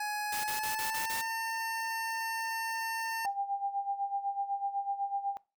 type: tone with pitch glide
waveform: 25% pulse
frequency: 838 to 903.3 Hz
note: G#5 to A5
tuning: +15 to +45 cents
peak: -29 dBFS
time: 0-3.26 s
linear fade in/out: 5 ms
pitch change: +130 cents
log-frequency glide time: 0.33-1.16 s
type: noise bursts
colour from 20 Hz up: white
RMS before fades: -38 dBFS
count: 6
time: 0.32-1.215 s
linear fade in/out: 5 ms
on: 120 ms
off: 35 ms
type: tone with tremolo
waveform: sine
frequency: 797 Hz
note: G5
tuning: 28 cents sharp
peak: -28 dBFS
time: 3.25-5.37 s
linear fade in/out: 0 ms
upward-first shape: sine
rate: 8 Hz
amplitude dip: 75%
effects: noise-tail reverb RT60 0.3 s tail -22 dB re dry